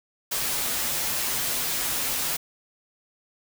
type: noise with comb filter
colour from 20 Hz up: white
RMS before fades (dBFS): -27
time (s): 0.31-2.37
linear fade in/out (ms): 10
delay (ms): 10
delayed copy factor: -0.6
effects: none